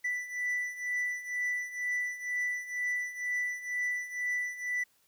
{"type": "beating tone pair", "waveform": "triangle", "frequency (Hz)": [1975.5, 1977.6], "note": ["B6", "B6"], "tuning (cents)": [0, 2], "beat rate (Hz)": 2.1, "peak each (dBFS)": [-35, -31], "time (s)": [0.04, 4.84], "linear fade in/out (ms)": 10, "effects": ["white hiss -69 dBFS RMS until 5.07 s"]}